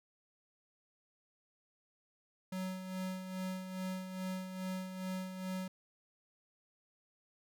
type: tone with tremolo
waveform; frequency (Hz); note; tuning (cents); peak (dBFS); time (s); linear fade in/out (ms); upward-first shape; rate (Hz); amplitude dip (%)
square; 186.5; F#3; +14; -37; 2.52-5.68; 5; sine; 2.4; 55
effects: none